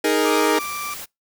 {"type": "chord", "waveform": "sawtooth", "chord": "D# suspended fourth", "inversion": "none", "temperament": "equal", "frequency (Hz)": [311.1, 415.3, 466.2], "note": ["D#4", "G#4", "A#4"], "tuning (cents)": [0, 0, 0], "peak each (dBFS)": -17, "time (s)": [0.04, 0.59], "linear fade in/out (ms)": 5}
{"type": "tone", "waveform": "30% pulse", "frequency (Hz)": 1174.7, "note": "D6", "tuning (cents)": 0, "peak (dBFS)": -25, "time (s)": [0.25, 0.94], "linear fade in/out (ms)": 2}
{"type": "noise", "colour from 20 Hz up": "white", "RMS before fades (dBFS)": -34, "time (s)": [0.59, 1.06], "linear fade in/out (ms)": 20}
{"effects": ["noise-tail reverb RT60 0.2 s tail -26 dB re dry"]}